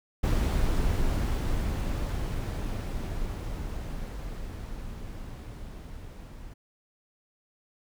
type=noise with level ramp; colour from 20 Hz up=brown; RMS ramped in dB=-24 to -43 dBFS; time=0.23-6.54 s; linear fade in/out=10 ms; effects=none